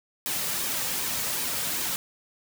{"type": "noise with flanger", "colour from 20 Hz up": "white", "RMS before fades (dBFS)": -29, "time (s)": [0.26, 1.96], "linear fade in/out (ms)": 0, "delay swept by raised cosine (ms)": [1.4, 3], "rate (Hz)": 2.6, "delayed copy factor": -0.5, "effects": []}